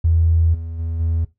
triangle tone with level steps, 82.41 Hz, E2, in tune, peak -8 / -24 / -19 / -14 dBFS, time 0.04-1.25 s, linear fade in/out 10 ms, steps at 0.53 / 0.78 / 0.99 s, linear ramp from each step 20 ms, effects noise-tail reverb RT60 0.2 s tail -18 dB re dry + tanh soft clip ceiling -10 dBFS

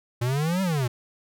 square exponential two-way sweep, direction up then down, 116.6 to 196 to 116.6 Hz, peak -23 dBFS, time 0.21-0.88 s, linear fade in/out 10 ms, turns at 0.62 s, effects none

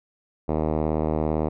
5% pulse tone with low-pass filter, 77.78 Hz, D#2, in tune, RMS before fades -24 dBFS, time 0.48-1.49 s, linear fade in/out 10 ms, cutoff 650 Hz, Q 0.71, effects none

